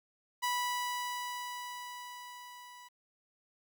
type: tone with level ramp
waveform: sawtooth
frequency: 983 Hz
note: B5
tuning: 8 cents flat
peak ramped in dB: -26 to -47 dBFS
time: 0.42-2.89 s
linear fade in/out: 20 ms
effects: 11-bit